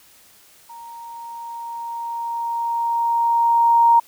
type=tone with level ramp; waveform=sine; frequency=932.3 Hz; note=A#5; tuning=in tune; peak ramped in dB=-36 to -9 dBFS; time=0.69-4 s; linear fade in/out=10 ms; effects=white hiss -51 dBFS RMS until 4.07 s